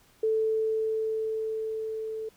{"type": "tone with level ramp", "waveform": "sine", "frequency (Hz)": 440, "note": "A4", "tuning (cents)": 0, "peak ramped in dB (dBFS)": [-22, -32], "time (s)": [0.23, 2.29], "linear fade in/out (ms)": 5, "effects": ["pink hiss -61 dBFS RMS until 2.36 s"]}